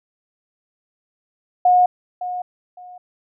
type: tone with echo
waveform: sine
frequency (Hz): 723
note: F#5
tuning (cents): -40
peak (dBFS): -10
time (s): 1.65-1.86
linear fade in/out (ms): 5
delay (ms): 560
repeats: 2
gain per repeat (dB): -13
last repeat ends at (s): 2.98
effects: none